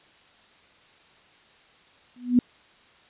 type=tone with exponential growth; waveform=sine; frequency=245.9 Hz; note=B3; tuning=7 cents flat; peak=-11 dBFS; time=2.16-2.39 s; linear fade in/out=2 ms; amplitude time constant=50 ms; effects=white hiss -56 dBFS RMS until 3.09 s + resampled to 8000 Hz